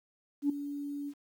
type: tone with ADSR envelope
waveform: sine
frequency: 286.4 Hz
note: D4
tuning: 43 cents flat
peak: -22 dBFS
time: 0.42-1.14 s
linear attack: 76 ms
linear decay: 6 ms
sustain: -13 dB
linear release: 56 ms
effects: tanh soft clip ceiling -19 dBFS + 10-bit